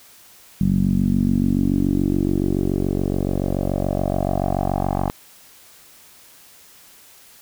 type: tone with low-pass filter sweep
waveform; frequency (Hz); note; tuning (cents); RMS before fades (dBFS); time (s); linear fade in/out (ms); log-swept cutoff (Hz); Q
10% pulse; 47.01; F#1; +28; -20; 0.61-5.1; 0; 190 to 880; 3.9
effects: white hiss -48 dBFS RMS until 7.41 s